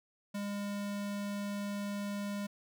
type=tone; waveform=square; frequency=202.9 Hz; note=G#3; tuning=40 cents flat; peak=-36 dBFS; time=0.34-2.47 s; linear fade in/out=10 ms; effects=none